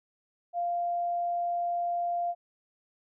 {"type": "tone", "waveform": "sine", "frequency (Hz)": 696, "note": "F5", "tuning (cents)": -6, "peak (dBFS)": -27, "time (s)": [0.53, 2.35], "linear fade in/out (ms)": 50, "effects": []}